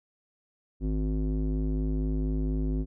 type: tone with low-pass filter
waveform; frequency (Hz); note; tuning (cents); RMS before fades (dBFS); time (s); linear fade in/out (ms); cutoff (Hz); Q
square; 52.1; G#1; +6; -28; 0.8-2.86; 50; 300; 2.9
effects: none